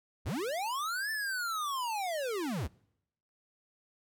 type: linear two-way sweep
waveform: square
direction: up then down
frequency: 46.25 to 1777 to 50.7 Hz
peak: -33 dBFS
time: 0.25-2.68 s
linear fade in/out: 20 ms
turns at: 1.11 s
effects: noise-tail reverb RT60 0.8 s tail -25 dB re dry